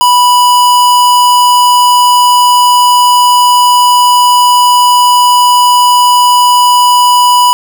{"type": "tone", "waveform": "square", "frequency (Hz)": 984, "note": "B5", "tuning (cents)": -7, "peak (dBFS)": -4, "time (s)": [0.01, 7.53], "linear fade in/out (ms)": 0, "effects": []}